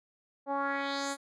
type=tone with low-pass filter sweep; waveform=10% pulse; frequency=278.2 Hz; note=C#4; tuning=6 cents sharp; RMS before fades=-33 dBFS; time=0.46-1.17 s; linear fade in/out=50 ms; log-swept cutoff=690 to 10000 Hz; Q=2.5; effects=none